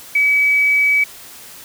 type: tone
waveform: sine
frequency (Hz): 2282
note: C#7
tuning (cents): +50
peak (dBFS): -11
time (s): 0.15-1.04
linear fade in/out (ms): 5
effects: white hiss -38 dBFS RMS until 1.64 s